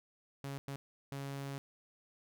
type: tone bursts at uneven times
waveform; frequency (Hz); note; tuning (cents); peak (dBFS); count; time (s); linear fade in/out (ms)
sawtooth; 138.59; C#3; 0; -36; 3; 0.44-0.58 / 0.68-0.76 / 1.12-1.58; 0
effects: none